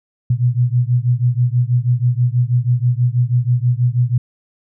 sine beating tone pair, 120.1 / 126.3 Hz, B2 / B2, -48 / +39 cents, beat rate 6.2 Hz, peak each -15 / -16 dBFS, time 0.3-4.18 s, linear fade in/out 5 ms, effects none

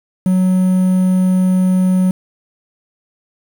triangle tone with quantisation, 185.1 Hz, F#3, 1 cent sharp, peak -8 dBFS, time 0.26-2.11 s, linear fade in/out 2 ms, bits 6, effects none

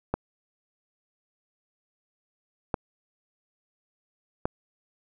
clicks, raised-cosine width 1 ms, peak -11 dBFS, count 3, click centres 0.14 / 2.742 / 4.455 s, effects none

